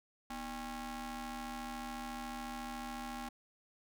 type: ring-modulated tone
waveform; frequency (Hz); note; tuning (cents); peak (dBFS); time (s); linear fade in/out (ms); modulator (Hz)
sawtooth; 280; C#4; +18; -34; 0.3-3.29; 5; 523
effects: none